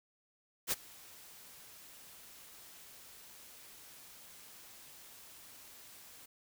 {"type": "noise with ADSR envelope", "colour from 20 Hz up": "white", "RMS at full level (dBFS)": -31, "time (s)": [0.67, 6.26], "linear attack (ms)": 48, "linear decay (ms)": 29, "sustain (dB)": -24, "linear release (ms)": 7, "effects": []}